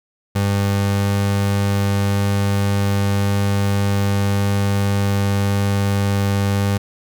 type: tone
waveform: 30% pulse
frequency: 99.9 Hz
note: G2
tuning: 33 cents sharp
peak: -13 dBFS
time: 0.35-6.78 s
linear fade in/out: 10 ms
effects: none